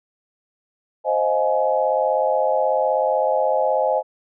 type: chord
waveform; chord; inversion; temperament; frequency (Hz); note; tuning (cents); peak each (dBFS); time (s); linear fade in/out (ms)
sine; F minor seventh; second; equal with one note detuned; 523.3 / 622.3 / 698.5 / 843.7; C5 / Eb5 / F5 / Ab5; 0 / 0 / 0 / +27; -21 / -21 / -26 / -22; 1.04-4.03; 50
effects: none